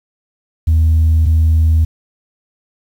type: tone pair in turn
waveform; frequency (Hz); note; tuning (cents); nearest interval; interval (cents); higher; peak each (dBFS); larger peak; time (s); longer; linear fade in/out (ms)
sine; 80 / 80; D#2 / D#2; +49 / +49; unison; 0; neither; -6; neither; 0.67-1.26 / 1.26-1.85; neither; 10
effects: tanh soft clip ceiling -6 dBFS + 7-bit